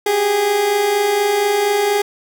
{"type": "tone pair together", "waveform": "30% pulse", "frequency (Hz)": [387, 411.2], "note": ["G4", "G#4"], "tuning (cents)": [-22, -17], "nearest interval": "minor second", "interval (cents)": 105, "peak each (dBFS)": [-21, -12], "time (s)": [0.06, 2.02], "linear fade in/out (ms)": 5, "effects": []}